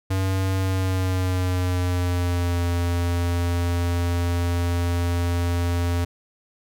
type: tone with pitch glide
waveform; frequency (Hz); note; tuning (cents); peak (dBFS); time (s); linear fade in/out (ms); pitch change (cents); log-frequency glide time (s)
square; 95.1 to 86.7; F#2 to F2; +48 to -12; -21; 0.1-6.05; 10; -160; 0.57-2.62
effects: none